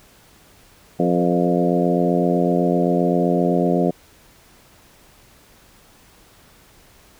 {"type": "harmonic tone with a mistuned harmonic", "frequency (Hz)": 87.8, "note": "F2", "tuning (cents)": 10, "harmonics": [2, 3, 4, 5, 6, 7, 8], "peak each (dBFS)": [-20, -22, -23, -24, -25, -25, -26], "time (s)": [0.99, 3.91], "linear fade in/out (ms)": 10, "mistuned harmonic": 6, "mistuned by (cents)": -23, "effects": ["pink hiss -51 dBFS RMS until 7.19 s"]}